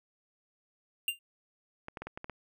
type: tone with exponential decay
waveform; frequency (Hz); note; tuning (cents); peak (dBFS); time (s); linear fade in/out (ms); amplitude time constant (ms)
square; 2791; F7; -2; -25; 1.08-1.19; 2; 22
type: clicks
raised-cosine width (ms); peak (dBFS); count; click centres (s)
0.5; -25; 7; 1.884 / 1.972 / 2.02 / 2.07 / 2.175 / 2.244 / 2.297
effects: none